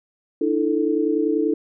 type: chord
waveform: sine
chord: D suspended second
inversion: none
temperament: equal with one note detuned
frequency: 299.3 / 329.6 / 440 Hz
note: D4 / E4 / A4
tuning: +33 / 0 / 0 cents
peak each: -22 dBFS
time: 0.41-1.54 s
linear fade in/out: 5 ms
effects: none